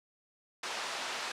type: band-pass noise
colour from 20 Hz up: pink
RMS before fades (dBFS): -38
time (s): 0.63-1.32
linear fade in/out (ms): 5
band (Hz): 700 to 6000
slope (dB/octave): 12
effects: low-pass 10000 Hz 12 dB/octave